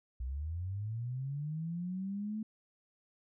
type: linear sweep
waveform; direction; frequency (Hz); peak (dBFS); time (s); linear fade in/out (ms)
sine; up; 59.1 to 220; -35; 0.2-2.43; 5
effects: none